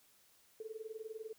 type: tone with tremolo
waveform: sine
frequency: 440 Hz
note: A4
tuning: in tune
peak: -39 dBFS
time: 0.6-1.33 s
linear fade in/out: 2 ms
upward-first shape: triangle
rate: 20 Hz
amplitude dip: 100%
effects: white hiss -68 dBFS RMS until 1.38 s